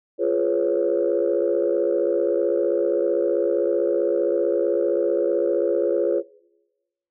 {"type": "chord", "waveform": "sine", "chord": "C# dominant seventh", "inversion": "first", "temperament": "just", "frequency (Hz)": [346.5, 415.8, 498.9, 554.4], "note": ["E#4", "G#4", "B4", "C#5"], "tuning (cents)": [-14, 2, 17, 0], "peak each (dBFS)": -23, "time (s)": [0.18, 6.23], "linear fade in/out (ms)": 50, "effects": ["noise-tail reverb RT60 1.0 s tail -22 dB re dry", "tanh soft clip ceiling -10 dBFS"]}